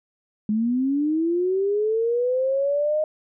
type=linear sweep; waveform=sine; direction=up; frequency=207.7 to 622.3 Hz; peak=-19 dBFS; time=0.49-3.04 s; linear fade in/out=2 ms; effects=none